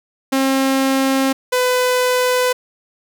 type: tone pair in turn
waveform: sawtooth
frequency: 268 / 501.4 Hz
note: C4 / B4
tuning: +42 / +26 cents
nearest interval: major seventh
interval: 1084 cents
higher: second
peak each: -10 dBFS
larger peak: neither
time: 0.32-1.33 / 1.52-2.53 s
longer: neither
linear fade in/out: 10 ms
effects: none